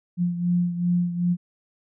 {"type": "beating tone pair", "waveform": "sine", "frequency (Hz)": [175.2, 177.8], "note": ["F3", "F3"], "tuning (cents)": [6, 31], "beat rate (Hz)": 2.6, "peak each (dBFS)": [-21, -27], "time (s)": [0.17, 1.37], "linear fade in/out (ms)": 50, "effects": []}